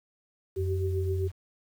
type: tone with tremolo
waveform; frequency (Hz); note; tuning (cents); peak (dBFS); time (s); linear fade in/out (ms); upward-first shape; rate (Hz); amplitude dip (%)
sine; 383.7; G4; -37; -28; 0.56-1.28; 10; triangle; 7.7; 65
type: tone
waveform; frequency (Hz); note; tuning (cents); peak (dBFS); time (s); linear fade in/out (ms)
sine; 89.8; F2; +49; -27; 0.56-1.32; 50
effects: 9-bit